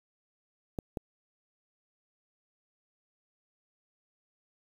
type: clicks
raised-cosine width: 2 ms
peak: -20 dBFS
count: 2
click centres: 0.788 / 0.972 s
effects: 8-bit